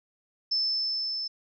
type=tone with level ramp; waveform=sine; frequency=5270 Hz; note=E8; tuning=1 cent flat; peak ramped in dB=-23 to -30 dBFS; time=0.51-1.28 s; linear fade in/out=10 ms; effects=none